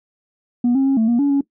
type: tone with pitch steps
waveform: sine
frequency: 242.4 / 269.4 / 271.7 / 222.7 / 237.2 / 283.6 / 279.1 Hz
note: B3 / C#4 / C#4 / A3 / A#3 / C#4 / C#4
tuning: -32 / -49 / -35 / +21 / +30 / +40 / +12 cents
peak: -11 dBFS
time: 0.64-1.41 s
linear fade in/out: 5 ms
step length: 110 ms
effects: noise-tail reverb RT60 0.1 s tail -19 dB re dry + tanh soft clip ceiling -11 dBFS